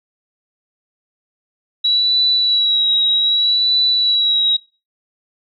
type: tone with vibrato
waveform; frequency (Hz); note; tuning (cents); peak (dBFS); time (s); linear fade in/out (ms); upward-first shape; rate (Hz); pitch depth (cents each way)
sine; 3899; B7; -23; -12; 1.84-4.57; 10; sine; 0.64; 32
effects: noise-tail reverb RT60 0.3 s tail -21 dB re dry